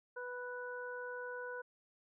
harmonic tone, 493.9 Hz, B4, in tune, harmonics 1 / 2 / 3, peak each -44 / -49 / -45 dBFS, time 0.16-1.62 s, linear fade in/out 10 ms, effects none

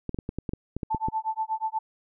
clicks, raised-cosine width 3 ms, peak -17 dBFS, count 11, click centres 0.093 / 0.145 / 0.188 / 0.291 / 0.386 / 0.492 / 0.535 / 0.766 / 0.832 / 0.947 / 1.085 s
sine tone with tremolo, 880 Hz, A5, in tune, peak -23 dBFS, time 0.9-1.79 s, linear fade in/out 10 ms, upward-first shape sine, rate 8.3 Hz, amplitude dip 100%
effects none

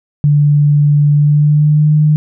sine tone with pitch glide, 146.5 to 151.84 Hz, D3 to D#3, -4 to -42 cents, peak -6 dBFS, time 0.24-2.16 s, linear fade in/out 0 ms, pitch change +62 cents, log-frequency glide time 1.13-1.93 s, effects none

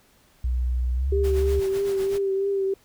sine tone with pitch glide, 61.74 to 70.11 Hz, B1 to C#2, 0 to +20 cents, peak -21 dBFS, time 0.44-1.6 s, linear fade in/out 5 ms, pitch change +220 cents, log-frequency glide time 0.95-1.12 s
sine tone with vibrato, 392 Hz, G4, in tune, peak -21 dBFS, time 1.12-2.74 s, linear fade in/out 5 ms, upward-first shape triangle, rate 3.1 Hz, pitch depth 35 cents each way
pink noise with tremolo, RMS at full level -38 dBFS, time 1.23-2.19 s, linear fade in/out 20 ms, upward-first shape sine, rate 7.9 Hz, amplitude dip 60%
effects pink hiss -59 dBFS RMS until 2.84 s

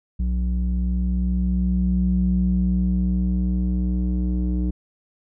square tone with low-pass filter sweep, 61.3 Hz, B1, 12 cents flat, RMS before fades -21 dBFS, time 0.19-4.71 s, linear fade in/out 10 ms, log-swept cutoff 140 to 260 Hz, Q 4.2, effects none

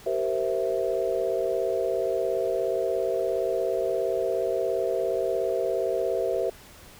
sine chord, C dominant seventh, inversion second, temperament equal with one note detuned, 384.6 / 466.2 / 523.3 / 659.3 Hz, G4 / Bb4 / C5 / E5, -33 / 0 / 0 / 0 cents, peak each -29 dBFS, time 0.06-6.5 s, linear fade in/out 5 ms, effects pink hiss -49 dBFS RMS until 6.99 s

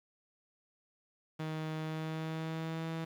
sawtooth tone with pitch glide, 157.1 to 162.92 Hz, D#3 to E3, +17 to -20 cents, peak -32 dBFS, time 1.39-3.05 s, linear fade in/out 10 ms, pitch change +63 cents, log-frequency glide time 1.81-2.88 s, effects low-pass 4000 Hz 12 dB/octave + 10-bit

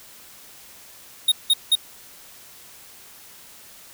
square tone bursts, 3729 Hz, A#7, in tune, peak -14 dBFS, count 3, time 1.28-1.754 s, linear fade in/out 5 ms, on 38 ms, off 180 ms, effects white hiss -46 dBFS RMS until 3.93 s

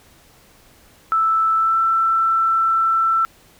sine tone with pitch glide, 1318.5 to 1334.6 Hz, E6 to E6, 0 to +21 cents, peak -14 dBFS, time 1.12-3.25 s, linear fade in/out 0 ms, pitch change +21 cents, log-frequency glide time 1.56-1.79 s, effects pink hiss -51 dBFS RMS until 3.59 s

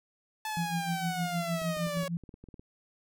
sawtooth linear sweep, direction down, 873 to 554.4 Hz, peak -29 dBFS, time 0.45-2.08 s, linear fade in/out 2 ms
sine tone with tremolo, 170 Hz, F3, 46 cents flat, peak -28 dBFS, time 0.57-2.17 s, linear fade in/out 0 ms, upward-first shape sine, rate 6.5 Hz, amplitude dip 85%
clicks, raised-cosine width 3 ms, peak -35 dBFS, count 12, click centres 1.618 / 1.769 / 1.869 / 1.972 / 2.032 / 2.237 / 2.292 / 2.341 / 2.44 / 2.487 / 2.542 / 2.595 s
effects none

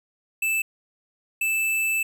square tone pair in turn, 2637 / 2637 Hz, E7 / E7, 0 / 0 cents, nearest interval unison, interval 0 cents, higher neither, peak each -22 dBFS, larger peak neither, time 0.42-0.62 / 1.41-2.03 s, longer second, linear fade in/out 5 ms, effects none

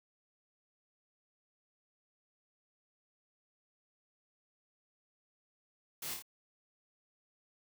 white noise with echo, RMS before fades -42 dBFS, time 6.02-6.14 s, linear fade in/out 5 ms, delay 28 ms, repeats 3, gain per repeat -3 dB, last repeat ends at 6.224 s, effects none

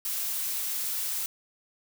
blue noise, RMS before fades -31 dBFS, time 0.05-1.26 s, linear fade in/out 2 ms, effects none

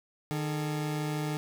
30% pulse tone pair together, 152.42 / 431.1 Hz, D#3 / A4, -35 / -35 cents, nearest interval octave + tritone, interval 1800 cents, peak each -28 / -36 dBFS, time 0.31-1.37 s, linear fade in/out 0 ms, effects none

